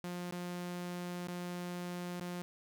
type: tone with dropouts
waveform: sawtooth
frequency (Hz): 177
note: F3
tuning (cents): +23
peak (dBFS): -35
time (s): 0.04-2.42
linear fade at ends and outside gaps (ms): 0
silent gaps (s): 0.31-0.324 / 1.273-1.284 / 2.199-2.209
effects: none